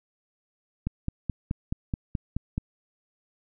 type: click train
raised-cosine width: 5 ms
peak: -15 dBFS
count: 9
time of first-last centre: 0.87-2.579 s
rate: 4.68 Hz
effects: none